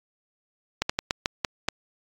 slowing click train, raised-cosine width 0.2 ms, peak -6 dBFS, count 7, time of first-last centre 0.82-1.686 s, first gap 75 ms, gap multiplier 1.26, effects AAC 64 kbps

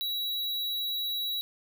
square tone, 3897 Hz, B7, 24 cents flat, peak -30 dBFS, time 0.01-1.41 s, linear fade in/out 0 ms, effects none

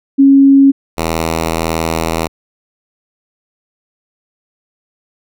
sine / 5% pulse tone pair in turn, 274.6 / 81.64 Hz, C#4 / E2, -16 / -16 cents, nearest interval octave + major sixth, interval 2100 cents, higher first, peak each -3 dBFS, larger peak neither, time 0.18-0.72 / 0.97-2.28 s, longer second, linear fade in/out 20 ms, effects none

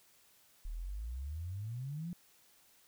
sine exponential sweep, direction up, 36.71 to 180.2 Hz, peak -38 dBFS, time 0.65-2.13 s, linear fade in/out 0 ms, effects white hiss -66 dBFS RMS until 2.87 s

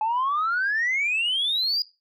sine exponential sweep, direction up, 850 to 4940 Hz, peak -20 dBFS, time 0.01-1.82 s, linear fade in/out 2 ms, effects noise-tail reverb RT60 0.3 s tail -21 dB re dry + tanh soft clip ceiling -18 dBFS

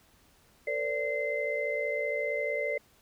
sine tone cluster, 452.9 / 508 / 579 / 2067 Hz, A#4 / B4 / D5 / C7, -50 / +49 / -25 / -22 cents, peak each -35 / -38 / -32 / -33 dBFS, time 0.67-2.78 s, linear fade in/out 5 ms, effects pink hiss -63 dBFS RMS until 3.01 s

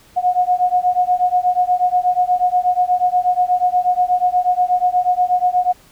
sine beating tone pair, 720 / 728.3 Hz, F#5 / F#5, -47 / -28 cents, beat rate 8.3 Hz, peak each -16 dBFS, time 0.16-5.73 s, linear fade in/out 20 ms, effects pink hiss -49 dBFS RMS until 5.91 s

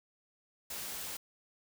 white noise, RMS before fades -41 dBFS, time 0.7-1.17 s, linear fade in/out 5 ms, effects none

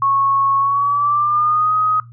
sine tone with pitch glide, 1100 to 1256.3 Hz, C#6 to D#6, -14 to +16 cents, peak -13 dBFS, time 0.02-2 s, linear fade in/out 2 ms, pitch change +230 cents, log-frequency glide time 0.58-1.74 s, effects noise-tail reverb RT60 0.2 s tail -19 dB re dry + added 118 Hz sine -37 dBFS peak until 2.12 s

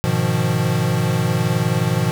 square chord, F half-diminished seventh, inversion first, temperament equal, 103.83 / 123.47 / 155.56 / 174.61 Hz, Ab2 / Cb3 / Eb3 / F3, 0 / 0 / 0 / 0 cents, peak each -25 / -21 / -23 / -23 dBFS, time 0.04-2.11 s, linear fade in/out 0 ms, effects none

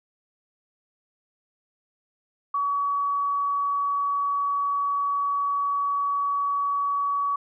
sine tone, 1133 Hz, C#6, 37 cents sharp, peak -22 dBFS, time 2.54-7.36 s, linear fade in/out 5 ms, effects none

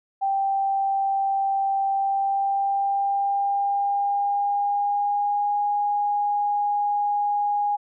sine tone with pitch glide, 784 to 822 Hz, G5 to G#5, 0 to -18 cents, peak -20 dBFS, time 0.21-7.77 s, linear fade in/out 20 ms, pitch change +82 cents, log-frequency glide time 1.9-5.58 s, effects none

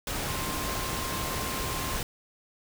sine tone in noise, 1055 Hz, C6, 14 cents sharp, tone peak -38 dBFS, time 0.28-1.97 s, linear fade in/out 2 ms, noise pink, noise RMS -32 dBFS, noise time 0.07-2.03 s, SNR -9 dB, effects none

